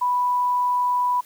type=tone; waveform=sine; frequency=987 Hz; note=B5; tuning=1 cent flat; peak=-18 dBFS; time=0.01-1.21 s; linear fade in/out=10 ms; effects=white hiss -51 dBFS RMS until 1.25 s